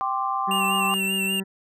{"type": "chord", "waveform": "sine", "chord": "G suspended fourth", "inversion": "none", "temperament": "equal", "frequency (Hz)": [784, 1046.5, 1174.7], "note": ["G5", "C6", "D6"], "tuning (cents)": [0, 0, 0], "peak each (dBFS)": -27, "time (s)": [0.01, 0.94], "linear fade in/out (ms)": 0}
{"type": "harmonic tone", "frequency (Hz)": 192.5, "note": "G3", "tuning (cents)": -31, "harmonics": [1, 2, 3, 4, 5, 7, 8, 9, 10], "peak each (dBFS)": [-28, -34, -50, -48, -48, -51, -58, -48, -54], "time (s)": [0.47, 1.44], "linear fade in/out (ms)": 20}
{"type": "tone with vibrato", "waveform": "square", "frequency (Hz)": 2755, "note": "F7", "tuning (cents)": -24, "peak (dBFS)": -24, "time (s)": [0.51, 1.4], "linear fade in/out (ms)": 2, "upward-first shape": "sine", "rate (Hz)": 5.1, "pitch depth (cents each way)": 50}
{"effects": []}